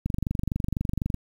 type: click train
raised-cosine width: 5 ms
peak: -14 dBFS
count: 27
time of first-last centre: 0.06-1.143 s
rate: 24 Hz
effects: 8-bit